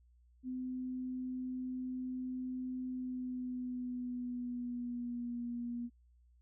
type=tone with pitch glide; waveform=sine; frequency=255 to 239.3 Hz; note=C4 to A#3; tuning=-44 to +46 cents; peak=-37 dBFS; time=0.43-5.9 s; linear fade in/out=50 ms; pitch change=-110 cents; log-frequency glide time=2.87-5.42 s; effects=added 60 Hz sine -63 dBFS peak until 6.41 s